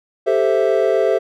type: chord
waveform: triangle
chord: A minor seventh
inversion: third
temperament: equal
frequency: 392 / 440 / 523.3 / 659.3 Hz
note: G4 / A4 / C5 / E5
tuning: 0 / 0 / 0 / 0 cents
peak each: -17 dBFS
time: 0.26-1.19 s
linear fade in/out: 20 ms
effects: none